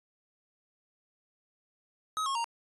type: tone with pitch steps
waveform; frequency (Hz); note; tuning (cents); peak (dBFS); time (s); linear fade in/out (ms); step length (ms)
square; 1271 / 1087.5 / 930.4; D#6 / C#6 / A#5; +36 / -33 / -4; -30; 2.17-2.443; 0; 91
effects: resampled to 24000 Hz